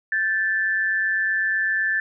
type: tone pair together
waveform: sine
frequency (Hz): 1568 / 1755.8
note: G6 / A6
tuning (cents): 0 / -4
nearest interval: major second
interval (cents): 196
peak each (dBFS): -27 / -20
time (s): 0.12-2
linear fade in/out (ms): 2
effects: none